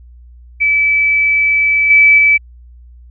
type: tone with level steps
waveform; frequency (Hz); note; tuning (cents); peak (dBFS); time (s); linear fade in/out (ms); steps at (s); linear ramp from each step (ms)
sine; 2304; D7; -34; -9 / -4 / -6; 0.6-2.38; 20; 1.9 / 2.18; 5
effects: added 60 Hz sine -36 dBFS peak until 3.1 s